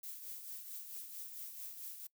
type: noise with tremolo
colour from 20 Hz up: violet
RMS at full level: -45 dBFS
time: 0.03-2.07 s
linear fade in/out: 5 ms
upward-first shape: triangle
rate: 4.5 Hz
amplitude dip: 55%
effects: noise-tail reverb RT60 0.1 s tail -22 dB re dry